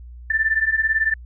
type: beating tone pair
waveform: sine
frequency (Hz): 1760 / 1778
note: A6 / A6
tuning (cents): 0 / +18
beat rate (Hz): 18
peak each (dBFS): -21 / -19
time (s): 0.3-1.14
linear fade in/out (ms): 5
effects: added 60 Hz sine -36 dBFS peak until 1.25 s